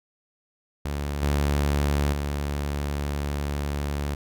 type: tone with level steps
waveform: sawtooth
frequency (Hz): 72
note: D2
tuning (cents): -34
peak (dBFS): -23 / -17 / -22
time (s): 0.85-4.15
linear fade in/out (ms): 5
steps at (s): 1.22 / 2.13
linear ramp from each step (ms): 2
effects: none